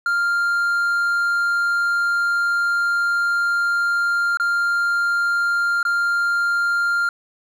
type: tone with dropouts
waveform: triangle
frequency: 1396.9 Hz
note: F6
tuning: in tune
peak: -15 dBFS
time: 0.06-7.09 s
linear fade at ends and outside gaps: 2 ms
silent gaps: 4.372-4.398 / 5.829-5.851 s
effects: none